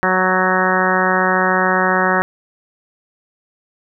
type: harmonic tone with a mistuned harmonic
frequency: 185.4 Hz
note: F#3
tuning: 4 cents sharp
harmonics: 1 / 2 / 3 / 4 / 5 / 6 / 7 / 8 / 9 / 10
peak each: -22 / -22 / -22 / -22 / -22 / -22 / -22 / -22 / -22 / -22 dBFS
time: 0.03-2.22 s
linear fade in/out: 0 ms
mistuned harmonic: 8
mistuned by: +15 cents
effects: none